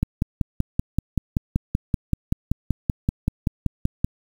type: click train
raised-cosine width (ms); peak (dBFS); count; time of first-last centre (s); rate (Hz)
5; -7; 22; 0.03-4.045; 5.23
effects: 7-bit